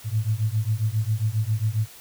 sine beating tone pair, 105.3 / 112.7 Hz, G#2 / A2, +24 / +42 cents, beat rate 7.4 Hz, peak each -24 / -24 dBFS, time 0.04-1.88 s, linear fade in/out 50 ms, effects white hiss -46 dBFS RMS until 2 s

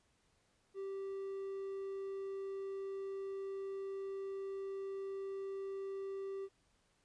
triangle tone, 390 Hz, G4, 9 cents flat, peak -38 dBFS, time 0.74-6.49 s, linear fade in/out 50 ms, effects pink hiss -75 dBFS RMS until 7.04 s + resampled to 22050 Hz

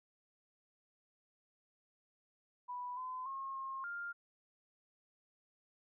sine tone with pitch steps, 986 / 1020 / 1079 / 1072 / 1401 Hz, B5 / C6 / C#6 / C6 / F6, -3 / -44 / -47 / +42 / +5 cents, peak -40 dBFS, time 2.68-4.13 s, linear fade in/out 20 ms, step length 290 ms, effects none

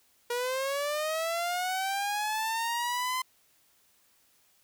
sawtooth linear sweep, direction up, 475.8 to 1032 Hz, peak -25 dBFS, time 0.3-3.22 s, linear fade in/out 5 ms, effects white hiss -66 dBFS RMS until 4.63 s

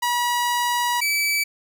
sawtooth tone pair in turn, 966 / 2303 Hz, B5 / D7, -39 / -34 cents, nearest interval octave + minor third, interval 1505 cents, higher second, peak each -16 dBFS, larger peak neither, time 0.02-1.01 / 1.01-1.44 s, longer first, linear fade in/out 10 ms, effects none

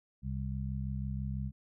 harmonic tone, 66.1 Hz, C2, 18 cents sharp, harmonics 1 / 2 / 3, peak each -37 / -37 / -40 dBFS, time 0.22-1.52 s, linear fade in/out 50 ms, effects none

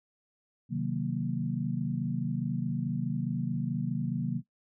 sine chord, C half-diminished seventh, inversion none, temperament equal, 130.81 / 155.56 / 185 / 233.1 Hz, C3 / Eb3 / Gb3 / Bb3, 0 / 0 / 0 / 0 cents, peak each -34 dBFS, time 0.69-4.42 s, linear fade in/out 50 ms, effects noise-tail reverb RT60 0.1 s tail -17 dB re dry

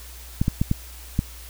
clicks, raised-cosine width 5 ms, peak -7 dBFS, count 5, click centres 0.415 / 0.481 / 0.615 / 0.714 / 1.191 s, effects added 60 Hz sine -40 dBFS peak until 1.49 s + white hiss -44 dBFS RMS until 1.49 s

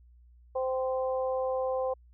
harmonic tone, 259.6 Hz, C4, 13 cents flat, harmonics 2 / 3 / 4, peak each -28 / -36 / -39 dBFS, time 0.55-1.94 s, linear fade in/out 10 ms, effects added 60 Hz sine -54 dBFS peak until 2.13 s

